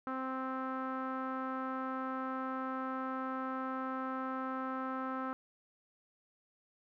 sawtooth tone with low-pass filter, 261.6 Hz, C4, in tune, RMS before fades -38 dBFS, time 0.07-5.33 s, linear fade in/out 0 ms, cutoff 1300 Hz, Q 4.5, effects none

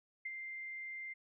sine tone with ADSR envelope, 2093 Hz, C7, in tune, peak -37 dBFS, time 0.25-1.14 s, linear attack 8 ms, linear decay 36 ms, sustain -5 dB, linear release 17 ms, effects none

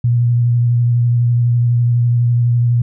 sine tone with vibrato, 119.9 Hz, A#2, 49 cents sharp, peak -10 dBFS, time 0.04-2.82 s, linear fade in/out 5 ms, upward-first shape triangle, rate 12 Hz, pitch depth 23 cents each way, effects none

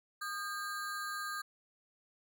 square ring-modulated tone, 1414 Hz, F6, 21 cents sharp, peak -35 dBFS, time 0.21-1.42 s, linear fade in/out 10 ms, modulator 188 Hz, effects none

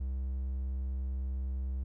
triangle tone, 65.41 Hz, C2, in tune, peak -30 dBFS, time 0-1.84 s, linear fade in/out 10 ms, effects none

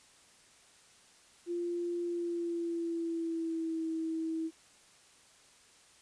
sine tone with pitch glide, 346.6 to 323.4 Hz, F4 to E4, -13 to -33 cents, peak -32 dBFS, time 1.46-4.51 s, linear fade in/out 50 ms, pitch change -120 cents, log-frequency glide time 2.04-3.85 s, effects white hiss -61 dBFS RMS until 6.01 s + resampled to 22050 Hz

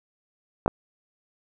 clicks, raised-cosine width 1 ms, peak -8 dBFS, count 2, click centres 0.661 / 0.679 s, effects none

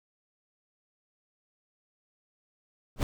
brown noise with exponential growth, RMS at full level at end -18 dBFS, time 2.96-3.03 s, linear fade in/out 1 ms, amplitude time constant 15 ms, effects none

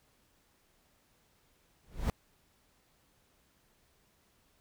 brown noise with exponential growth, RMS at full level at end -25 dBFS, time 1.84-2.1 s, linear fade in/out 0 ms, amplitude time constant 55 ms, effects pink hiss -70 dBFS RMS until 4.6 s

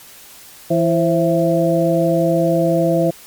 harmonic tone with a mistuned harmonic, 166.5 Hz, E3, 18 cents sharp, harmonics 1 / 2 / 3 / 4, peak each -18 / -18 / -18 / -18 dBFS, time 0.7-3.11 s, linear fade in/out 10 ms, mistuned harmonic 3, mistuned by +86 cents, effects white hiss -41 dBFS RMS until 3.26 s + MP3 96 kbps

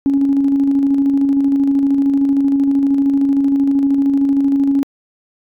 sine tone with tremolo, 277.2 Hz, C#4, in tune, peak -9 dBFS, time 0.06-4.83 s, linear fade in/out 0 ms, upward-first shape square, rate 13 Hz, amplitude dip 30%, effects tanh soft clip ceiling -5 dBFS

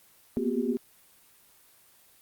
sine tone cluster, 232.9 / 242 / 251.1 / 368.2 / 402 Hz, A#3 / B3 / B3 / F#4 / G4, -1 / -35 / +29 / -8 / +44 cents, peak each -31 / -37 / -30 / -33 / -32 dBFS, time 0.37-0.77 s, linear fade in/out 0 ms, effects white hiss -59 dBFS RMS until 2.21 s + Opus 24 kbps

